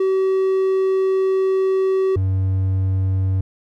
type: tone pair in turn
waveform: triangle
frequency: 381.1 / 94.95 Hz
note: G4 / F#2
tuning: -49 / +45 cents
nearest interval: 2 octaves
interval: 2406 cents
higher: first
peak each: -13 / -14 dBFS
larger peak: first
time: 0-2.16 / 2.16-3.41 s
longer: first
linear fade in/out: 5 ms
effects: none